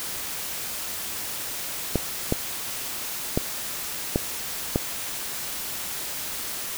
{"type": "clicks", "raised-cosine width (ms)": 2, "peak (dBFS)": -7, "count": 5, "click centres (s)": [1.957, 2.324, 3.375, 4.159, 4.759], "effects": ["white hiss -32 dBFS RMS until 6.77 s"]}